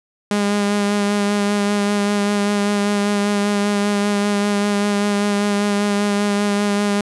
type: tone with vibrato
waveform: sawtooth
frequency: 204.2 Hz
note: G#3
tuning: 29 cents flat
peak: -12 dBFS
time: 0.31-7.01 s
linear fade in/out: 2 ms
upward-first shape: sine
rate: 5.1 Hz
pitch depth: 18 cents each way
effects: resampled to 24000 Hz + 9-bit